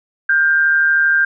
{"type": "tone pair together", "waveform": "sine", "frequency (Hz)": [1438, 1590.7], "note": ["F#6", "G6"], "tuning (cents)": [-50, 25], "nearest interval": "major second", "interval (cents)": 175, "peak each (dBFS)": [-20, -11], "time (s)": [0.29, 1.25], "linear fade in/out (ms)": 5, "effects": []}